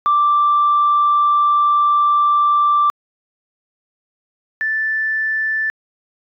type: tone pair in turn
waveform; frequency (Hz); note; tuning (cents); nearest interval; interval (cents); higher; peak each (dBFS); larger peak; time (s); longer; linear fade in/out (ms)
sine; 1174.7 / 1760.1; D6 / A6; 0 / 0; perfect fifth; 700; second; -10 / -16; first; 0.06-2.9 / 4.61-5.7; first; 0
effects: tanh soft clip ceiling -7 dBFS